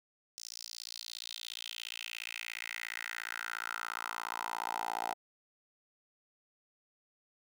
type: tone with high-pass filter sweep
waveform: 10% pulse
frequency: 57.1 Hz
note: A#1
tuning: 35 cents flat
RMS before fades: -41 dBFS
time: 0.38-5.14 s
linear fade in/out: 0 ms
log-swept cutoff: 5600 to 750 Hz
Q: 3.8
effects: none